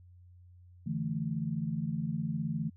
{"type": "chord", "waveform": "sine", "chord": "D suspended second", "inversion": "none", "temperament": "equal with one note detuned", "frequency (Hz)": [145.4, 164.81, 220], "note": ["D3", "E3", "A3"], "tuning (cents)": [-17, 0, 0], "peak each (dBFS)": [-36, -34, -36], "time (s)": [0.86, 2.7], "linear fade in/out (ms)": 10, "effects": ["added 89 Hz sine -53 dBFS peak until 2.76 s"]}